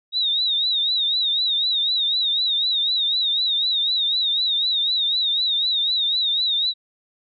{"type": "tone with vibrato", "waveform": "sine", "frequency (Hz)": 3785, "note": "A#7", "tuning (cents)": 26, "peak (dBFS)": -18, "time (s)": [0.12, 6.74], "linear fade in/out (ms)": 50, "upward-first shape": "triangle", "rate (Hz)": 4, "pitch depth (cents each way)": 120, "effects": []}